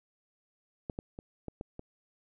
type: clicks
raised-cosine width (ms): 2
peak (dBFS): -22 / -23 / -29 / -25 / -25 / -28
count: 6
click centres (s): 0.898 / 0.989 / 1.189 / 1.483 / 1.611 / 1.794
effects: none